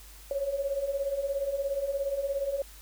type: beating tone pair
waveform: sine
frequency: 542 / 559 Hz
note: C#5 / C#5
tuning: -39 / +14 cents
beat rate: 17 Hz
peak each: -34 / -29 dBFS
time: 0.31-2.62 s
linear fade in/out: 2 ms
effects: added 50 Hz sine -49 dBFS peak until 2.81 s + white hiss -52 dBFS RMS until 2.81 s